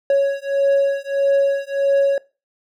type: beating tone pair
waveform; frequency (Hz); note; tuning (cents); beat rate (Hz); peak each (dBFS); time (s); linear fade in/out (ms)
triangle; 554 / 555.6; C#5 / C#5; -1 / +4; 1.6; -16; 0.1-2.18; 2
effects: noise-tail reverb RT60 0.3 s tail -21 dB re dry